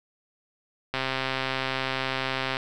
click train, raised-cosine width 0.3 ms, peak -11 dBFS, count 216, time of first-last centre 0.94-2.569 s, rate 132 Hz, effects none

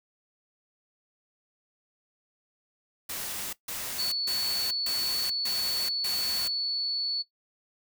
white noise bursts, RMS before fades -35 dBFS, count 6, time 3.09-6.48 s, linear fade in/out 5 ms, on 440 ms, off 150 ms
sine tone, 4435 Hz, C#8, in tune, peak -26 dBFS, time 3.98-7.23 s, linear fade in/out 20 ms
effects noise-tail reverb RT60 0.1 s tail -17 dB re dry

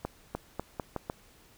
accelerating click train, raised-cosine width 1 ms, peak -18 dBFS, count 6, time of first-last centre 0.05-1.099 s, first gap 300 ms, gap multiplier 0.82, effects pink hiss -59 dBFS RMS until 1.57 s

